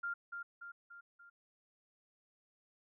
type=tone with echo; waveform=sine; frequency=1396.9 Hz; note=F6; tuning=in tune; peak=-36 dBFS; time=0.03-0.14 s; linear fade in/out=10 ms; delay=290 ms; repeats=4; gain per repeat=-5 dB; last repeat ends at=1.3 s; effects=none